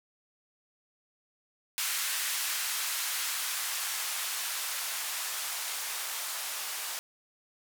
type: noise with band-pass filter sweep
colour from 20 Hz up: violet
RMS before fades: -34 dBFS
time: 1.78-6.99 s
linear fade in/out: 0 ms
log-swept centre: 1400 to 760 Hz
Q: 0.95
effects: none